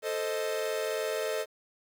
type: chord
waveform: 45% pulse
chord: A diminished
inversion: none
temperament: equal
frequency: 440 / 523.3 / 622.3 Hz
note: A4 / C5 / Eb5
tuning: 0 / 0 / 0 cents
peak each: -33 / -36 / -34 dBFS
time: 0.02-1.46 s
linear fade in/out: 50 ms
effects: 10-bit